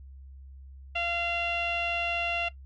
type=tone with low-pass filter; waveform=sawtooth; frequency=688 Hz; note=F5; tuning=26 cents flat; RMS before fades=-29 dBFS; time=0.95-2.49 s; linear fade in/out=10 ms; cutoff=2800 Hz; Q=7.6; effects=noise-tail reverb RT60 0.1 s tail -17 dB re dry + added 67 Hz sine -44 dBFS peak until 2.65 s